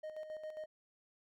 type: tone with tremolo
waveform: triangle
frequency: 620 Hz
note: D#5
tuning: 6 cents flat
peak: -39 dBFS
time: 0.03-0.66 s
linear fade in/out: 10 ms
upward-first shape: square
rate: 7.4 Hz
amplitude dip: 55%
effects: none